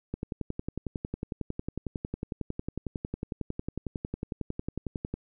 click train, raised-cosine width 3 ms, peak -19 dBFS, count 56, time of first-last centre 0.14-5.14 s, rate 11 Hz, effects none

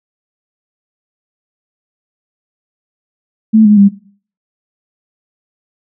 sine tone with pitch steps, 219.1 / 209.2 / 199.76 Hz, A3 / G#3 / G3, -7 / +13 / +33 cents, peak -3 dBFS, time 3.53-3.89 s, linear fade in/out 20 ms, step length 120 ms, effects noise-tail reverb RT60 0.5 s tail -19 dB re dry

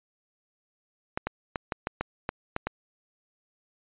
clicks, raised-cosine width 0.5 ms, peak -13 dBFS, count 9, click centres 1.175 / 1.27 / 1.558 / 1.722 / 1.871 / 2.01 / 2.291 / 2.564 / 2.67 s, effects resampled to 8000 Hz

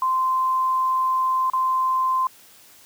sine tone with dropouts, 1039 Hz, C6, 12 cents flat, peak -18 dBFS, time 0.02-2.27 s, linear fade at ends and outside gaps 2 ms, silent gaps 1.5-1.534 s, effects white hiss -50 dBFS RMS until 2.85 s + high-pass 60 Hz 12 dB/octave

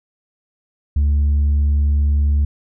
triangle tone with tanh clipping, 72.5 Hz, D2, 22 cents flat, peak -13 dBFS, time 0.96-2.45 s, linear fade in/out 5 ms, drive 7 dB, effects none

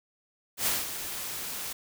white noise with ADSR envelope, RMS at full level -26 dBFS, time 0.57-1.73 s, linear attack 95 ms, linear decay 190 ms, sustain -10 dB, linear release 7 ms, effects none

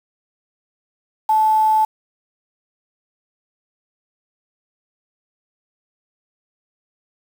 sine tone with quantisation, 870 Hz, A5, 20 cents flat, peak -12 dBFS, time 1.29-1.85 s, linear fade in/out 5 ms, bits 6, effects none

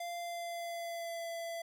square tone with pitch glide, 692 to 671.9 Hz, F5 to E5, -16 to +33 cents, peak -39 dBFS, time 0-1.62 s, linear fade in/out 5 ms, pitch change -51 cents, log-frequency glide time 0.18-1.28 s, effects none

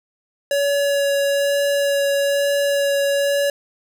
square tone with vibrato, 564 Hz, C#5, 30 cents sharp, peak -17 dBFS, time 0.51-3.5 s, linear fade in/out 2 ms, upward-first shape sine, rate 1.1 Hz, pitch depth 9 cents each way, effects none

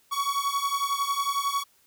45% pulse beating tone pair, 1117 / 1128 Hz, C#6 / C#6, +13 / +30 cents, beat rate 11 Hz, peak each -28 dBFS, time 0.11-1.64 s, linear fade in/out 20 ms, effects white hiss -63 dBFS RMS until 1.86 s

